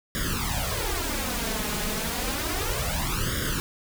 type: noise with flanger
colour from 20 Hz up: pink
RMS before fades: -28 dBFS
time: 0.15-3.6 s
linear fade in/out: 0 ms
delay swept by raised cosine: 0.58 to 4.78 ms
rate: 0.31 Hz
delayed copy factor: +1
effects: none